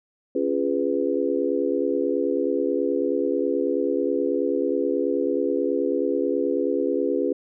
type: chord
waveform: sine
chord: C# dominant seventh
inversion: none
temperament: just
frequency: 277.2 / 346.5 / 415.8 / 498.9 Hz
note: C#4 / E#4 / G#4 / B4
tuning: 0 / -14 / +2 / +17 cents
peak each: -26 dBFS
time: 0.35-7.33 s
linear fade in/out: 5 ms
effects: none